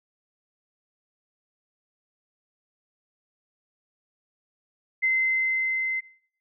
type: tone with level ramp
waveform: sine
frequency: 2065 Hz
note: C7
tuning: 23 cents flat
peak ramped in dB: -19 to -25 dBFS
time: 5.02-6.01 s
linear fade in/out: 20 ms
effects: noise-tail reverb RT60 0.6 s tail -21 dB re dry